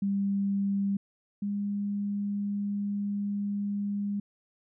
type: tone pair in turn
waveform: sine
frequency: 198.5 / 202.8 Hz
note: G3 / G#3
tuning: +22 / -41 cents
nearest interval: unison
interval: 37 cents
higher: second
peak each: -25 / -28 dBFS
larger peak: first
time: 0.02-0.97 / 1.42-4.2 s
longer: second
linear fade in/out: 5 ms
effects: none